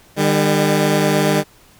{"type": "tone pair together", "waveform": "15% pulse", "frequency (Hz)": [151.94, 199.6], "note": ["D#3", "G3"], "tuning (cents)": [-41, 32], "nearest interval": "perfect fourth", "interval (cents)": 473, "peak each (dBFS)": -10, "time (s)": [0.16, 1.44], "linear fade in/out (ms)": 50, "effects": ["pink hiss -49 dBFS RMS until 1.79 s"]}